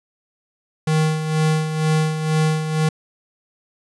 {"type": "tone with tremolo", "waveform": "square", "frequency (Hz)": 156.4, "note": "D#3", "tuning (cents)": 9, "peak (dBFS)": -15, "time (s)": [0.87, 2.89], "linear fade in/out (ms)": 5, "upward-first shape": "sine", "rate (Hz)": 2.1, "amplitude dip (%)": 60, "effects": ["resampled to 24000 Hz", "9-bit"]}